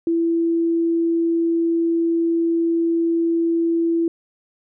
sine tone, 333.7 Hz, E4, 21 cents sharp, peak -16 dBFS, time 0.07-4.08 s, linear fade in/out 2 ms, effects none

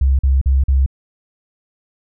sine tone bursts, 66.9 Hz, C2, 39 cents sharp, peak -10 dBFS, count 4, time 0.01-0.862 s, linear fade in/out 5 ms, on 180 ms, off 44 ms, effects none

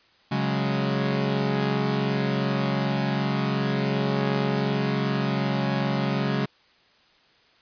sawtooth chord, C# suspended fourth, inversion none, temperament equal, 138.59 / 185 / 207.7 Hz, C#3 / F#3 / G#3, 0 / 0 / 0 cents, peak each -22 / -25 / -23 dBFS, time 0.31-6.46 s, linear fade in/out 10 ms, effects white hiss -59 dBFS RMS until 7.61 s + resampled to 11025 Hz

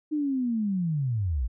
sine linear sweep, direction down, 309.5 to 51.91 Hz, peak -24 dBFS, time 0.11-1.48 s, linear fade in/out 20 ms, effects none

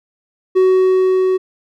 triangle tone with level ramp, 373.9 Hz, F#4, 18 cents sharp, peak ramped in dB -6 to -10 dBFS, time 0.55-1.38 s, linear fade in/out 20 ms, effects none

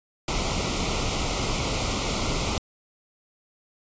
pink band-stop noise, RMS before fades -26 dBFS, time 0.28-2.58 s, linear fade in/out 2 ms, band 1400 to 2000 Hz, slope 96 dB/octave, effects resampled to 16000 Hz

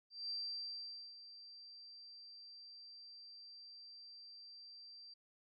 sine tone with ADSR envelope, 4699 Hz, D8, in tune, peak -39 dBFS, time 0.1-5.14 s, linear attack 200 ms, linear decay 840 ms, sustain -14 dB, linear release 7 ms, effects none

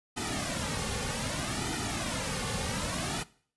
pink noise with flanger, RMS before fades -33 dBFS, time 0.16-3.24 s, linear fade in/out 20 ms, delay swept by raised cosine 1.8 to 3.1 ms, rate 0.64 Hz, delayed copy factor -0.75, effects noise-tail reverb RT60 0.5 s tail -20 dB re dry + resampled to 24000 Hz

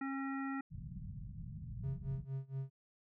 harmonic tone, 271.5 Hz, C#4, 36 cents flat, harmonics 1 / 3 / 5 / 7 / 9, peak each -38 / -48 / -46 / -48 / -58 dBFS, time 0.01-0.61 s, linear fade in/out 5 ms
white low-pass noise, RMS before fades -46 dBFS, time 0.7-2.26 s, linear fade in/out 50 ms, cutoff 180 Hz, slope 48 dB/octave
triangle tone with tremolo, 134.5 Hz, C3, 48 cents sharp, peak -34 dBFS, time 1.83-2.7 s, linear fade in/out 10 ms, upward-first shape sine, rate 4.3 Hz, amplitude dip 95%
effects none

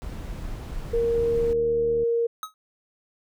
brown noise, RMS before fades -33 dBFS, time 0.02-1.53 s, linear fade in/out 0 ms
sine tone, 466.2 Hz, A#4, in tune, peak -20 dBFS, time 0.93-2.27 s, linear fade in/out 10 ms
click train, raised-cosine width 3 ms, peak -27 dBFS, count 69, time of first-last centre 1.14-2.034 s, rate 76.1 Hz
square tone with exponential decay, 1273 Hz, D#6, 39 cents sharp, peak -27 dBFS, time 2.43-2.54 s, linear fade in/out 1 ms, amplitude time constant 22 ms
effects none

